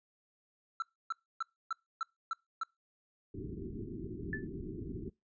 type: tone bursts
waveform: triangle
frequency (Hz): 1337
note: E6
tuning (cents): +24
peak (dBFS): -30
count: 7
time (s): 0.8-2.634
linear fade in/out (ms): 2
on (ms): 22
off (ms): 280
type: low-pass noise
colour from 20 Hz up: white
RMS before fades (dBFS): -42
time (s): 3.34-5.1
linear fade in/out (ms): 10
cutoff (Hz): 400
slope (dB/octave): 96
type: tone with exponential decay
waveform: sine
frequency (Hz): 1747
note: A6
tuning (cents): -13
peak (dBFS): -32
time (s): 4.33-4.47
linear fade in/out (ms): 2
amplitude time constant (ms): 29
effects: noise-tail reverb RT60 0.2 s tail -24 dB re dry + resampled to 16000 Hz